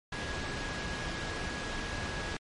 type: tone in noise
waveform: sine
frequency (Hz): 1661.2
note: G#6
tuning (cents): 0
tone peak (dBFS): -42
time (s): 0.12-2.37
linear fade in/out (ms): 5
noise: pink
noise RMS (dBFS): -36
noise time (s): 0.12-2.37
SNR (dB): -9
effects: low-pass 5000 Hz 12 dB/octave + MP3 48 kbps